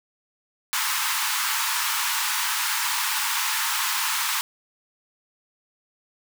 pink high-pass noise, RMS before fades -25 dBFS, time 0.73-4.41 s, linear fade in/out 0 ms, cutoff 860 Hz, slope 96 dB/octave, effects none

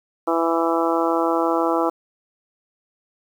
harmonic tone, 166 Hz, E3, 12 cents sharp, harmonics 2 / 3 / 4 / 5 / 6 / 7 / 8, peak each -22 / -24 / -25 / -26 / -27 / -27 / -28 dBFS, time 0.27-1.9 s, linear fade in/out 10 ms, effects 8-bit

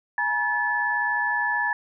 sine tone cluster, 838 / 957 / 1730 Hz, G#5 / A#5 / A6, +15 / +45 / -30 cents, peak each -30 / -28 / -23 dBFS, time 0.18-1.73 s, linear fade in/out 2 ms, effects none

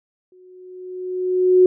sine tone with exponential growth, 366.9 Hz, F#4, 15 cents flat, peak -7 dBFS, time 0.32-1.66 s, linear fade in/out 2 ms, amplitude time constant 290 ms, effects none

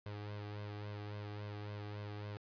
sawtooth tone with flanger, 103.83 Hz, G#2, in tune, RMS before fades -45 dBFS, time 0.06-2.37 s, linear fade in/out 0 ms, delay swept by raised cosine 1.9 to 2.58 ms, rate 3.6 Hz, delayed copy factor +0.65, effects resampled to 11025 Hz

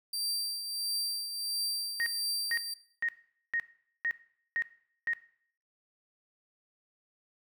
sawtooth tone with tremolo, 4699 Hz, D8, in tune, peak -27 dBFS, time 0.13-2.74 s, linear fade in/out 5 ms, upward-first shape triangle, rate 1.5 Hz, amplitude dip 60%
sine tone bursts, 1864.7 Hz, A#6, in tune, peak -28 dBFS, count 7, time 2-5.134 s, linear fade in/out 0 ms, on 62 ms, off 450 ms
effects noise-tail reverb RT60 0.6 s tail -17 dB re dry

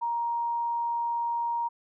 sine tone, 939 Hz, A#5, 12 cents sharp, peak -26 dBFS, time 0.01-1.69 s, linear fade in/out 20 ms, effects none

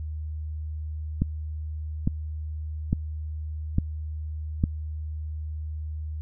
click train, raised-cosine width 5 ms, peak -9 dBFS, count 5, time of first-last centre 1.22-4.639 s, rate 1.17 Hz, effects added 77 Hz sine -30 dBFS peak until 6.21 s

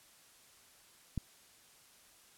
click, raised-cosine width 5 ms, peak -22 dBFS, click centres 1.177 s, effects white hiss -62 dBFS RMS until 2.37 s + low-pass 12000 Hz 12 dB/octave

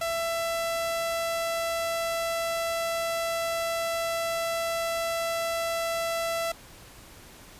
sawtooth tone, 667 Hz, E5, 20 cents sharp, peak -23 dBFS, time 0.01-6.52 s, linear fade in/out 5 ms, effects pink hiss -49 dBFS RMS until 7.59 s + resampled to 32000 Hz

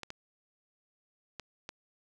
clicks, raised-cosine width 0.2 ms, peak -23 dBFS, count 4, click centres 0.033 / 0.104 / 1.397 / 1.691 s, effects none

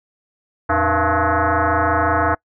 sine tone with frequency modulation, 306.8 Hz, D#4, 24 cents flat, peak -14 dBFS, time 0.69-2.35 s, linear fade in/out 10 ms, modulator 196 Hz, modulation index 6.7, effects noise-tail reverb RT60 0.1 s tail -25 dB re dry

